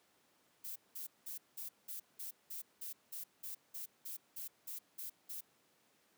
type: noise bursts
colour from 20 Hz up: violet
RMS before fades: -45 dBFS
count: 16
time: 0.64-5.41 s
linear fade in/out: 10 ms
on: 120 ms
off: 190 ms
effects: pink hiss -72 dBFS RMS until 6.17 s + high-pass 200 Hz 12 dB/octave